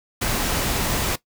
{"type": "noise", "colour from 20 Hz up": "pink", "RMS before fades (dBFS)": -23, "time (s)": [0.21, 1.16], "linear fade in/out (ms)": 10, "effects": ["noise-tail reverb RT60 0.1 s tail -17 dB re dry"]}